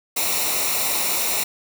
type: noise with comb filter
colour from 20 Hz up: white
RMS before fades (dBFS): -22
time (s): 0.16-1.44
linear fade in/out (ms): 10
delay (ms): 0.62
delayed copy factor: -0.65
effects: none